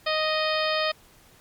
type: harmonic tone with a mistuned harmonic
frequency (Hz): 622.3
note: D#5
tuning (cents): 0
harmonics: 1 / 2 / 3 / 4 / 5 / 6 / 7 / 8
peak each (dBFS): -26 / -29 / -31 / -32 / -33 / -34 / -34 / -35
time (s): 0.06-0.92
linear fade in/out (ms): 10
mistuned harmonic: 6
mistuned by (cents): -22
effects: pink hiss -55 dBFS RMS until 1.4 s + MP3 96 kbps